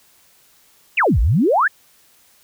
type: exponential two-way sweep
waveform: sine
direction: down then up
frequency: 2997 to 49 to 1849 Hz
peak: -12 dBFS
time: 0.97-1.68 s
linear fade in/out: 10 ms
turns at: 1.2 s
effects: white hiss -54 dBFS RMS until 2.43 s